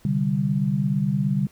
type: chord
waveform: sine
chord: C suspended second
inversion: none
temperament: equal with one note detuned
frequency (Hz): 129.53 / 146.83 / 196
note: C3 / D3 / G3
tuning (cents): -17 / 0 / 0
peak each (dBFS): -27 / -23 / -23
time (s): 0.05-1.47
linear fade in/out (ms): 2
effects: pink hiss -56 dBFS RMS until 1.51 s